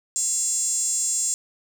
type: tone with high-pass filter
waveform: 5% pulse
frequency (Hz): 687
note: F5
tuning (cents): -29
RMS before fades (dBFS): -24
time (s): 0.16-1.34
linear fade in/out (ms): 0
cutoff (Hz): 7300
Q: 8
effects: none